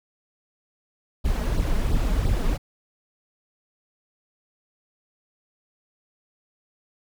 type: noise with flanger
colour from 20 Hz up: brown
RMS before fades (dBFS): -22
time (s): 1.24-2.58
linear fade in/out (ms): 20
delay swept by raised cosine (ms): 0.22 to 4.82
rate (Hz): 2.9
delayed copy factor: +0.8
effects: none